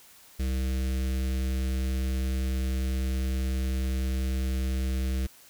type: tone with notch filter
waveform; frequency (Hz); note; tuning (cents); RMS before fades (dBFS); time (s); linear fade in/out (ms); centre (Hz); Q
square; 65; C2; -11; -28; 0.39-5.27; 10; 920; 0.59
effects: white hiss -54 dBFS RMS until 5.49 s